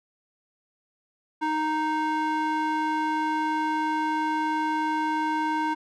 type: tone with band-pass filter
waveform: square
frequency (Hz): 310.5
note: D#4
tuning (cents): -3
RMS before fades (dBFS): -26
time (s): 1.41-5.75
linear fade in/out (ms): 20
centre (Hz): 1000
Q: 1.5
effects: none

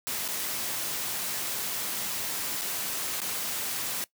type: noise with dropouts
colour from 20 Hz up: white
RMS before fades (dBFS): -32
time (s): 0.07-4.04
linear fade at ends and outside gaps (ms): 0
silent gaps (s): 0.279-0.286 / 2.612-2.618 / 3.203-3.217
effects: noise-tail reverb RT60 0.1 s tail -19 dB re dry + high-pass 100 Hz 12 dB/octave

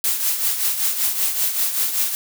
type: noise with tremolo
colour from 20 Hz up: blue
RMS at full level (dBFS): -18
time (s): 0.04-2.15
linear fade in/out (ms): 0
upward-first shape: triangle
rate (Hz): 5.2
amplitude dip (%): 65
effects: none

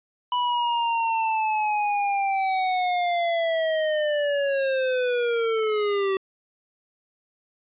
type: linear sweep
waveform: square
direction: down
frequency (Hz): 987.8 to 381.5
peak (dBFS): -22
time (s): 0.32-6.17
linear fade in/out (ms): 2
effects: resampled to 8000 Hz

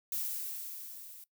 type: noise with level ramp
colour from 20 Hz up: violet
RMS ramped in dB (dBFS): -34 to -51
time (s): 0.12-1.24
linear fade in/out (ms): 2
effects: noise-tail reverb RT60 0.1 s tail -18 dB re dry

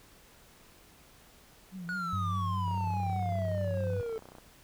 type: tone with vibrato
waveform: sine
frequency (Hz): 179.4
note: F3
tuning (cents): +47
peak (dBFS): -38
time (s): 1.71-3.99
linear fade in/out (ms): 50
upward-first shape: triangle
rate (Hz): 4.9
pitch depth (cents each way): 110
type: exponential sweep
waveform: triangle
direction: down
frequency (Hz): 1472 to 440.1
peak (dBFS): -31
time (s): 1.89-4.18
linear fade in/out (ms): 0
type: tone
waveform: sine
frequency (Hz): 97.3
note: G2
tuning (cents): -12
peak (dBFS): -31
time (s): 2.13-4.01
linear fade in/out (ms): 0
type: click train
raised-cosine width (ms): 1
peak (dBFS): -35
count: 54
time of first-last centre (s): 2.68-4.384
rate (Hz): 31.1
effects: pink hiss -58 dBFS RMS until 4.63 s

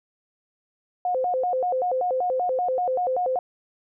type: tone with vibrato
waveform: sine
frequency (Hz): 610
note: D#5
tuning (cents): -34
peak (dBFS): -21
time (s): 1.05-3.39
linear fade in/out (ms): 2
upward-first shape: square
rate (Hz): 5.2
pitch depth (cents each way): 290
effects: none

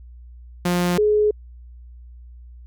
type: tone pair in turn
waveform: sawtooth / sine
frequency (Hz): 176.8 / 421.7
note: F3 / G#4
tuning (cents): +22 / +26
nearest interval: octave + minor third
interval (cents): 1504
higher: second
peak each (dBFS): -14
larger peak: neither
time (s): 0.65-0.98 / 0.98-1.31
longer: neither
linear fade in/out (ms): 5
effects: added 60 Hz sine -39 dBFS peak until 2.66 s

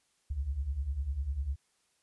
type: beating tone pair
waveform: sine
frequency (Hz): 61.74 / 71.74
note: B1 / D2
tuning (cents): 0 / -40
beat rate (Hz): 10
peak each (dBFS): -37 / -32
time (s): 0.3-1.56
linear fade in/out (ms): 10
effects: white hiss -73 dBFS RMS until 2.02 s + resampled to 24000 Hz

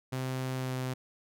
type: tone with pitch glide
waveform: sawtooth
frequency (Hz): 129.9 to 128.78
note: C3 to C3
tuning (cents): -12 to -27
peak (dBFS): -28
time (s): 0.12-0.94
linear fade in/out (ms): 10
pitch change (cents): -15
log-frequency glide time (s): 0.58-0.74
effects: none

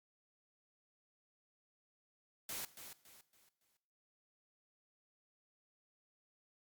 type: noise with echo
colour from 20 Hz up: white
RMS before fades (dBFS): -43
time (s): 2.49-2.65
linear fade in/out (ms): 2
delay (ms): 280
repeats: 4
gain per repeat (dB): -9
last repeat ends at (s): 3.77
effects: noise-tail reverb RT60 0.9 s tail -17 dB re dry + Opus 48 kbps

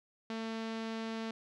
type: tone with low-pass filter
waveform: sawtooth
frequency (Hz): 224.2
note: A3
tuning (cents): +33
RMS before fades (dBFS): -39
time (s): 0.3-1.31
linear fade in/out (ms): 2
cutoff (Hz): 4400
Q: 1.2
effects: none

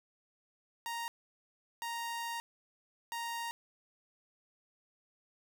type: tone bursts at uneven times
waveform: sawtooth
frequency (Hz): 932.3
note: A#5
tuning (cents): 0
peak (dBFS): -33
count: 3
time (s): 0.86-1.08 / 1.82-2.4 / 3.12-3.51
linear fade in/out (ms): 0
effects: none

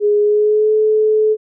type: tone with pitch glide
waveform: sine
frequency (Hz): 415.3 to 431.2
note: G#4 to A4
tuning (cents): 0 to -35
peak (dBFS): -10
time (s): 0-1.37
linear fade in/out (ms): 50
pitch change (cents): +65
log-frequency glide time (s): 0.21-0.73
effects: none

